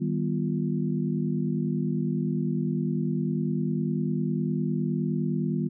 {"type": "tone cluster", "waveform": "sine", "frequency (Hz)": [155.4, 195.3, 245.1, 346.9], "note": ["D#3", "G3", "B3", "F4"], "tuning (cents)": [-2, -6, -13, -12], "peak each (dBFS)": [-28, -29, -30, -35], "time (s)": [0, 5.69], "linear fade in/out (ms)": 20, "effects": []}